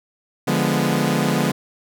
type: chord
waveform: sawtooth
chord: D diminished seventh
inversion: none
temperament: equal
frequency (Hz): 146.83 / 174.61 / 207.7 / 246.9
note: D3 / F3 / Ab3 / Cb4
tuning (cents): 0 / 0 / 0 / 0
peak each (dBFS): -19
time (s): 0.47-1.52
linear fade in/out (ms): 10
effects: none